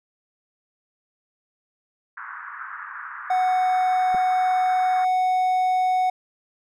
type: band-pass noise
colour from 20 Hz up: pink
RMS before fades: -36 dBFS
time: 2.17-5.05 s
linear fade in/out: 5 ms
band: 1100 to 1700 Hz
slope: 48 dB/octave
type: tone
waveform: triangle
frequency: 740 Hz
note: F#5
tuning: in tune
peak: -16 dBFS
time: 3.3-6.1 s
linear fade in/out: 5 ms
type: clicks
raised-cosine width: 2 ms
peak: -24 dBFS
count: 2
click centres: 4.144 / 4.149 s
effects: none